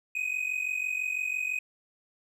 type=tone pair together; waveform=triangle; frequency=2491 / 2537 Hz; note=D#7 / D#7; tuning=+1 / +33 cents; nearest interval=unison; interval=32 cents; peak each=-29 / -31 dBFS; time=0.15-1.59 s; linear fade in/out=5 ms; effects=none